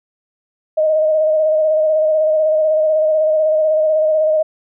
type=tone with vibrato; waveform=sine; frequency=623 Hz; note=D#5; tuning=2 cents sharp; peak=-11 dBFS; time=0.77-4.43 s; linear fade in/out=10 ms; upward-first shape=square; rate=16 Hz; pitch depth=23 cents each way; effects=none